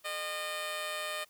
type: tone with amplitude modulation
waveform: 10% pulse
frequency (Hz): 610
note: D#5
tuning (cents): -34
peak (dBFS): -24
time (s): 0.04-1.25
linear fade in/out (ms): 20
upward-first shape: sine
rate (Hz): 173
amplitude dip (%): 50
effects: white hiss -65 dBFS RMS until 1.29 s